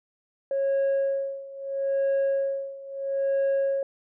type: tone with tremolo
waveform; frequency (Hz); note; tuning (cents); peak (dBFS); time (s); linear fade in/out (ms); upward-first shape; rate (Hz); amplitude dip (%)
sine; 548; C#5; -20; -18; 0.51-3.83; 2; sine; 0.76; 90
effects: tanh soft clip ceiling -20 dBFS